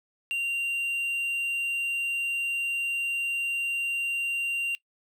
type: tone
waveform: triangle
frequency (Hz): 2770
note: F7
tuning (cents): -15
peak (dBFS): -24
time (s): 0.31-4.75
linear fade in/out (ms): 0
effects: noise-tail reverb RT60 0.1 s tail -21 dB re dry